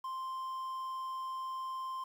triangle tone with quantisation, 1046.5 Hz, C6, in tune, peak -35 dBFS, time 0.04-2.04 s, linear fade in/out 5 ms, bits 10, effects none

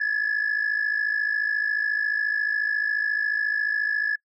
sine tone pair together, 1678.8 / 1733 Hz, G#6 / A6, +18 / -27 cents, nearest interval minor second, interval 55 cents, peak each -23 dBFS, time 0-4.16 s, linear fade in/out 10 ms, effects noise-tail reverb RT60 0.1 s tail -26 dB re dry + tanh soft clip ceiling -18 dBFS

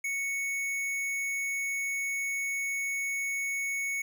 sine tone with tanh clipping, 2217 Hz, C#7, in tune, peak -31 dBFS, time 0.04-4.02 s, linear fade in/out 5 ms, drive 18 dB, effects none

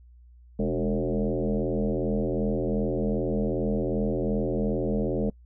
sine tone with frequency modulation, 122.3 Hz, B2, 16 cents flat, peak -23 dBFS, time 0.59-5.3 s, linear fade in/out 5 ms, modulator 82.6 Hz, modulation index 5.4, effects noise-tail reverb RT60 0.1 s tail -26 dB re dry + added 60 Hz sine -49 dBFS peak until 5.45 s

